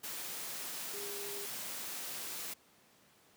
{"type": "tone in noise", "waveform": "sine", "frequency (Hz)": 405.2, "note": "G#4", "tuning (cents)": -43, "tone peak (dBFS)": -45, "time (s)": [0.93, 1.46], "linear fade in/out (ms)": 10, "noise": "white", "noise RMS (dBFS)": -42, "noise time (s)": [0.03, 2.54], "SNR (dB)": -6, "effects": ["pink hiss -65 dBFS RMS until 3.36 s", "high-pass 150 Hz 12 dB/octave"]}